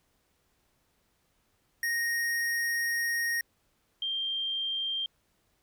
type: tone pair in turn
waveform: square / sine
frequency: 1864.7 / 3176 Hz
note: A#6 / G7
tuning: 0 / +22 cents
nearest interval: major sixth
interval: 922 cents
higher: second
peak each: -28 / -29 dBFS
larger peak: first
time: 1.83-3.41 / 4.02-5.06 s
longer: first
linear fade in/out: 2 ms
effects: pink hiss -72 dBFS RMS until 5.62 s